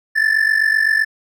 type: ring-modulated tone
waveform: triangle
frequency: 1758 Hz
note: A6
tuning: 2 cents flat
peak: -8 dBFS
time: 0.15-1.05 s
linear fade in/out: 20 ms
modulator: 23.9 Hz
effects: none